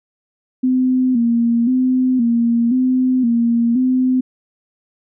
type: tone with vibrato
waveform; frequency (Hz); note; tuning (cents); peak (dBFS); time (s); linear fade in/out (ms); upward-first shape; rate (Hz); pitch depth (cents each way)
sine; 244.7; B3; -16; -12; 0.63-4.21; 10; square; 0.96; 78
effects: none